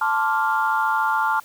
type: chord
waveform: sine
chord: D minor seventh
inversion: second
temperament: equal with one note detuned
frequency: 880 / 1046.5 / 1160.5 / 1396.9 Hz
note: A5 / C6 / D6 / F6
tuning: 0 / 0 / -21 / 0 cents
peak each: -21 / -26 / -26 / -22 dBFS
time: 0.01-1.4 s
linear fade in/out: 5 ms
effects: tanh soft clip ceiling -9 dBFS + white hiss -48 dBFS RMS until 1.44 s